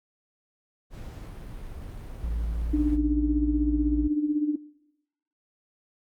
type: noise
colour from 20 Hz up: brown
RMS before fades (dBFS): -39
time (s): 0.9-2.99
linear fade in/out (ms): 50
type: tone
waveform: triangle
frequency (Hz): 56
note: A1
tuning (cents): +31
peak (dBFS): -24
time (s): 2.23-4.08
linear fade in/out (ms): 10
type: tone with tremolo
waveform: sine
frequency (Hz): 298.6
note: D4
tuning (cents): +29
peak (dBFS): -19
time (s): 2.73-4.56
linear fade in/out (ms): 10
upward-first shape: sine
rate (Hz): 16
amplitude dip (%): 60
effects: noise-tail reverb RT60 0.9 s tail -22 dB re dry + Opus 48 kbps